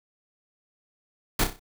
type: noise with echo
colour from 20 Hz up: pink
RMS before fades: -22 dBFS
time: 1.39-1.44 s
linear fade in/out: 5 ms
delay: 31 ms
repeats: 5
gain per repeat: -7 dB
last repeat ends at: 1.595 s
effects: none